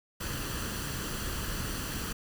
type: noise with comb filter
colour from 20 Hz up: pink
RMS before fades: -35 dBFS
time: 0.2-2.13 s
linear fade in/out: 10 ms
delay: 0.67 ms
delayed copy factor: +0.55
effects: none